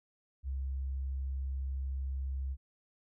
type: tone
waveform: sine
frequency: 66.9 Hz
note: C2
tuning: 39 cents sharp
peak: -33 dBFS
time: 0.43-2.57 s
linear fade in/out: 50 ms
effects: none